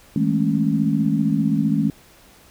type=tone cluster; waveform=sine; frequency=160.9 / 206.4 / 221.7 / 274.8 Hz; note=E3 / G#3 / A3 / C#4; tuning=-42 / -10 / +13 / -15 cents; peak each=-22 dBFS; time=0.16-1.9 s; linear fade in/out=2 ms; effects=pink hiss -50 dBFS RMS until 2.5 s